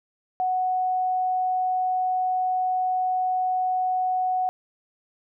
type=tone; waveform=sine; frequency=740 Hz; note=F#5; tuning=in tune; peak=-21 dBFS; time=0.4-4.49 s; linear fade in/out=0 ms; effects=none